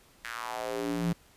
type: tone with high-pass filter sweep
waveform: square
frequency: 58 Hz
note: A#1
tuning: 8 cents flat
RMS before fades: -33 dBFS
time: 0.24-1.13 s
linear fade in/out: 5 ms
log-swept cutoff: 1800 to 150 Hz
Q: 3.1
effects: pink hiss -60 dBFS RMS until 1.36 s + resampled to 32000 Hz